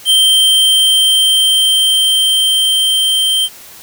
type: tone with level ramp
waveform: square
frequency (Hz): 3136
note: G7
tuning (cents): 0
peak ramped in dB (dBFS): -7 to -11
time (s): 0.05-3.49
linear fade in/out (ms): 50
effects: white hiss -36 dBFS RMS until 3.82 s